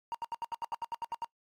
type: tone bursts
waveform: triangle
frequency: 932.3 Hz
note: A#5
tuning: in tune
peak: -30 dBFS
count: 12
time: 0.12-1.245 s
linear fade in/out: 0 ms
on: 25 ms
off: 75 ms
effects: noise-tail reverb RT60 0.1 s tail -23 dB re dry + AAC 48 kbps